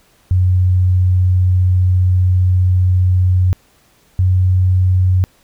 sine tone pair in turn, 91.5 / 92.19 Hz, F#2 / F#2, -19 / -6 cents, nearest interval unison, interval 13 cents, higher second, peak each -9 / -9 dBFS, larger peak neither, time 0.31-3.53 / 4.19-5.24 s, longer first, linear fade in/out 0 ms, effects pink hiss -53 dBFS RMS until 5.43 s

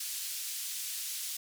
white band-pass noise, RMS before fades -38 dBFS, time 0-1.37 s, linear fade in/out 5 ms, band 3200 to 13000 Hz, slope 12 dB/octave, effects none

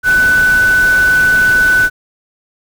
sine tone in noise, 1497 Hz, F#6, 20 cents sharp, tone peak -7 dBFS, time 0.03-1.9 s, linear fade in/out 50 ms, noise pink, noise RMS -23 dBFS, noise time 0.03-1.9 s, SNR +13 dB, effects none

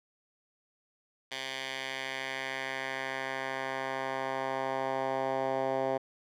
10% pulse tone with band-pass filter sweep, 133.1 Hz, C3, 30 cents sharp, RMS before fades -34 dBFS, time 1.31-5.98 s, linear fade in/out 10 ms, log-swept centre 3100 to 640 Hz, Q 1.4, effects none

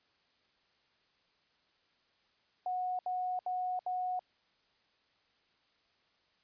sine tone bursts, 732 Hz, F#5, 19 cents flat, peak -32 dBFS, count 4, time 2.66-4.193 s, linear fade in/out 2 ms, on 330 ms, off 71 ms, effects white hiss -72 dBFS RMS until 6.43 s + resampled to 11025 Hz

